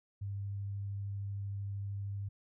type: tone with vibrato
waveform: sine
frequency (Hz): 99.8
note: G2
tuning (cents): +32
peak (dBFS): -36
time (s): 0.21-2.29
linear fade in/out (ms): 10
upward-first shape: triangle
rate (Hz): 13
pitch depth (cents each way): 9
effects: none